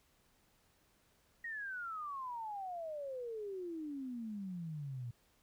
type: exponential sweep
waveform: sine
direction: down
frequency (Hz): 1895 to 116.54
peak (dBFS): -40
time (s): 1.44-5.11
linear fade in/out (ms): 5
effects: pink hiss -72 dBFS RMS until 5.42 s